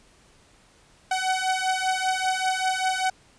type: beating tone pair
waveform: sawtooth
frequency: 749 / 754.1 Hz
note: F#5 / F#5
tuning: +21 / +33 cents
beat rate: 5.1 Hz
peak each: -22 dBFS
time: 1.11-3.1 s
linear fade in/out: 5 ms
effects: pink hiss -57 dBFS RMS until 3.38 s + resampled to 22050 Hz